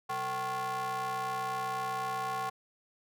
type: ring-modulated tone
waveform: square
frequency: 160 Hz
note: D#3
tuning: 49 cents sharp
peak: -30 dBFS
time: 0.09-2.5 s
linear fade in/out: 10 ms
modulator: 928 Hz
effects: none